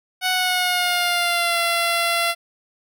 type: tone with pitch glide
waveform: 10% pulse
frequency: 740 to 682.5 Hz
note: F#5 to F5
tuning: 0 to -40 cents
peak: -10 dBFS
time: 0.21-2.35 s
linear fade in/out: 50 ms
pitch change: -140 cents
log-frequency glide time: 0.31-1.59 s
effects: none